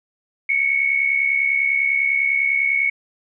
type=tone pair together; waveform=sine; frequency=2200 / 2270 Hz; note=C#7 / C#7; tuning=-14 / +41 cents; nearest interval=minor second; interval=55 cents; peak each=-17 / -22 dBFS; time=0.49-2.9 s; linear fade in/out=5 ms; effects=none